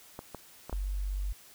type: clicks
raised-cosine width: 1 ms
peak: -25 dBFS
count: 4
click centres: 0.191 / 0.347 / 0.696 / 0.728 s
type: tone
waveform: sine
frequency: 48.15 Hz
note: G1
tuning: 30 cents flat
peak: -30 dBFS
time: 0.72-1.33 s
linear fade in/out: 10 ms
effects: white hiss -55 dBFS RMS until 1.54 s